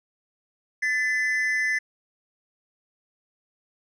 triangle tone pair together, 1755 / 2022 Hz, A6 / B6, -5 / +40 cents, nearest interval major second, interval 245 cents, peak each -23 dBFS, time 0.82-1.79 s, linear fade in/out 10 ms, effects resampled to 22050 Hz

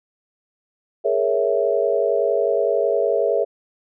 sine chord, A# half-diminished seventh, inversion third, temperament equal, 415.3 / 466.2 / 554.4 / 659.3 Hz, G#4 / A#4 / C#5 / E5, 0 / 0 / 0 / 0 cents, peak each -22 dBFS, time 1.04-3.45 s, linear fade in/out 20 ms, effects none

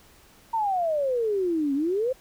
sine exponential two-way sweep, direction down then up, 932.3 to 269.4 to 537 Hz, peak -22 dBFS, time 0.53-2.13 s, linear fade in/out 10 ms, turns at 1.74 s, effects pink hiss -55 dBFS RMS until 2.2 s

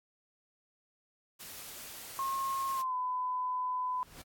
white noise, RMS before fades -46 dBFS, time 1.39-2.83 s, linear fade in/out 20 ms
sine tone with pitch glide, 1077 to 1004.9 Hz, C6 to B5, +50 to +30 cents, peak -31 dBFS, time 2.19-4.03 s, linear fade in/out 0 ms, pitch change -120 cents, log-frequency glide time 2.73-2.94 s
pink noise with exponential growth, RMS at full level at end -46 dBFS, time 3.76-4.22 s, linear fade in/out 5 ms, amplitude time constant 100 ms
effects AAC 64 kbps

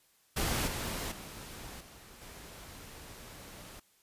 pink noise with level steps, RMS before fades -32 / -37 / -46 / -53 / -49 dBFS, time 0.36-3.8 s, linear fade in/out 10 ms, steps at 0.67 / 1.11 / 1.8 / 2.21 s, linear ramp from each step 10 ms, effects white hiss -68 dBFS RMS until 4.02 s + resampled to 32000 Hz

